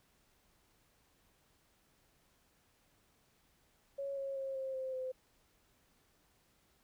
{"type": "tone with pitch steps", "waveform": "sine", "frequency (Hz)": [554.4, 546.5, 538.6, 530.9, 523.3, 515.8], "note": ["C#5", "C#5", "C#5", "C5", "C5", "C5"], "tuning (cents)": [0, -25, -50, 25, 0, -25], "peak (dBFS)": -37, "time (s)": [3.98, 5.12], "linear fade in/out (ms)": 10, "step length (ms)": 190, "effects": ["pink hiss -72 dBFS RMS until 6.83 s"]}